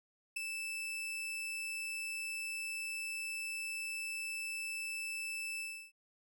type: tone with ADSR envelope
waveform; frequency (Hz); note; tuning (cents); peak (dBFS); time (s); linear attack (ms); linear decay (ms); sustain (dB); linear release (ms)
40% pulse; 2637; E7; 0; -31; 0.36-5.92; 10; 6; -6; 320
effects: none